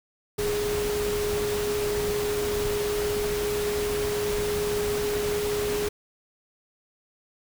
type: tone in noise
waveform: sine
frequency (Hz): 415.3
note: G#4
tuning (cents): 0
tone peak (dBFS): -25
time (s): 0.38-5.89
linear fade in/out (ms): 10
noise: pink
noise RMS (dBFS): -32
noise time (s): 0.38-5.89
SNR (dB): +4
effects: none